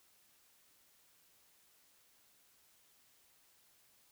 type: silence
effects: white hiss -69 dBFS RMS until 4.11 s